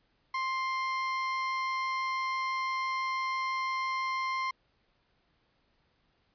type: tone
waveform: 30% pulse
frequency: 1051 Hz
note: C6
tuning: 7 cents sharp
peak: -27 dBFS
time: 0.34-4.51 s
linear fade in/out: 5 ms
effects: pink hiss -72 dBFS RMS until 6.34 s + resampled to 11025 Hz